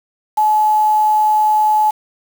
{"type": "tone with quantisation", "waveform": "sine", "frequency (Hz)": 855, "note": "A5", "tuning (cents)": -50, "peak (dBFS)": -10, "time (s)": [0.37, 1.91], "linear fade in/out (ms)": 10, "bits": 5, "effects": []}